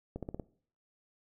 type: accelerating click train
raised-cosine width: 2 ms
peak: -25 dBFS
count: 5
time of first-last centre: 0.16-0.398 s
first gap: 67 ms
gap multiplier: 0.92
effects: noise-tail reverb RT60 0.5 s tail -19 dB re dry